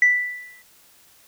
sine tone with exponential decay, 1975.5 Hz, B6, in tune, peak -9 dBFS, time 0.02-0.62 s, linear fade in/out 2 ms, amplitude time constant 130 ms, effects tanh soft clip ceiling -7 dBFS + white hiss -54 dBFS RMS until 1.27 s

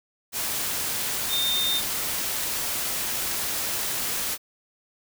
sine tone in noise, 3635 Hz, A#7, 44 cents flat, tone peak -23 dBFS, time 1.29-1.82 s, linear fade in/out 50 ms, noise white, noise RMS -28 dBFS, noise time 0.32-4.38 s, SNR +2 dB, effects none

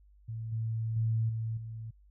sine tone with level steps, 112.3 Hz, A2, 36 cents sharp, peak -35 / -30 / -26 / -31 / -38 dBFS, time 0.28-1.91 s, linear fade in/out 10 ms, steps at 0.52 / 0.96 / 1.29 / 1.57 s, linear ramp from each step 5 ms, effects added 50 Hz sine -57 dBFS peak until 2.1 s

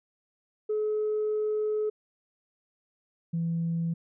sine tone pair in turn, 426.8 / 166.75 Hz, G#4 / E3, +47 / +20 cents, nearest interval octave + major third, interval 1627 cents, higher first, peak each -24 / -25 dBFS, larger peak first, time 0.69-1.9 / 3.33-3.94 s, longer first, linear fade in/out 10 ms, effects tanh soft clip ceiling -22 dBFS

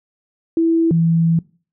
sine tone pair in turn, 329.6 / 165.42 Hz, E4 / E3, 0 / +6 cents, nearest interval octave, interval 1194 cents, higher first, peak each -12 dBFS, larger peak neither, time 0.57-0.91 / 0.91-1.39 s, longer second, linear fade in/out 2 ms, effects noise-tail reverb RT60 0.4 s tail -22 dB re dry

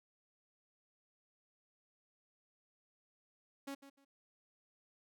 sawtooth tone with echo, 276.7 Hz, C#4, 3 cents flat, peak -38 dBFS, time 3.67-3.75 s, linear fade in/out 10 ms, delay 150 ms, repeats 2, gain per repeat -13 dB, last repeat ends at 4.05 s, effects none

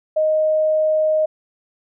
sine tone, 622.3 Hz, D#5, in tune, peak -14 dBFS, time 0.16-1.26 s, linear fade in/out 10 ms, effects none

